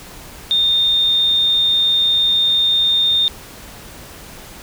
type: tone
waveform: sine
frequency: 3643 Hz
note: A#7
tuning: 41 cents flat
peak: -12 dBFS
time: 0.51-3.28 s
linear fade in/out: 0 ms
effects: pink hiss -37 dBFS RMS until 4.62 s

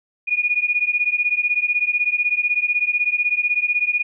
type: beating tone pair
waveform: sine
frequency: 2442 / 2458 Hz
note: D#7 / D#7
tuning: -33 / -22 cents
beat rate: 16 Hz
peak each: -20 dBFS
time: 0.27-4.03 s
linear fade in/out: 20 ms
effects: none

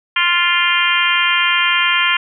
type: harmonic tone with a mistuned harmonic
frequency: 349.2 Hz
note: F4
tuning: in tune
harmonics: 3 / 4 / 5 / 6 / 7 / 8 / 9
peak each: -20 / -20 / -20 / -20 / -20 / -20 / -20 dBFS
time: 0.16-2.17 s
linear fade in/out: 5 ms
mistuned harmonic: 7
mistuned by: -20 cents
effects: none

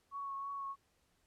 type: tone with vibrato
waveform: sine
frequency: 1108.7 Hz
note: C#6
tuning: in tune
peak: -39 dBFS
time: 0.11-0.76 s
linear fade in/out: 50 ms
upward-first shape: triangle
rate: 3.1 Hz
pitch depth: 21 cents each way
effects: pink hiss -75 dBFS RMS until 1.26 s + low-pass 12000 Hz 12 dB/octave

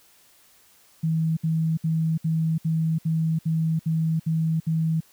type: tone bursts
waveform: sine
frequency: 161 Hz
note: E3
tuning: 41 cents flat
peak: -20 dBFS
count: 10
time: 1.03-5.006 s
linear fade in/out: 10 ms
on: 340 ms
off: 64 ms
effects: white hiss -57 dBFS RMS until 5.12 s

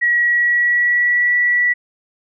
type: tone with pitch glide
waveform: sine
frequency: 1917 to 1949.4 Hz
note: A#6 to B6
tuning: +48 to -23 cents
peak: -12 dBFS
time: 0.01-1.74 s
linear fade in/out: 20 ms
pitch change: +29 cents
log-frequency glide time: 0.22-1.31 s
effects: none

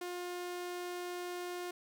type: tone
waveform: sawtooth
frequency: 355.5 Hz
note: F4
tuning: 31 cents sharp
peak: -35 dBFS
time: 0.01-1.71 s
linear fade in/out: 5 ms
effects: 12-bit

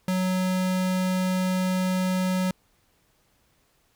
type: tone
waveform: square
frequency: 185 Hz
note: F#3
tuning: in tune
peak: -23 dBFS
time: 0.08-2.51 s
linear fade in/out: 2 ms
effects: pink hiss -66 dBFS RMS until 3.95 s

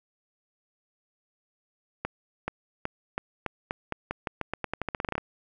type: accelerating click train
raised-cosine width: 0.5 ms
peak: -14 dBFS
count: 22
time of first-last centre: 2.05-5.18 s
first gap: 430 ms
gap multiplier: 0.87
effects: none

